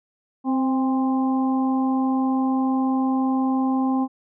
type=harmonic tone with a mistuned harmonic; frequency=261.6 Hz; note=C4; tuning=in tune; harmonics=1 / 2 / 3 / 4; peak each=-19 / -36 / -28 / -32 dBFS; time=0.44-4.08 s; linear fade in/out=50 ms; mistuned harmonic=3; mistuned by=+32 cents; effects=none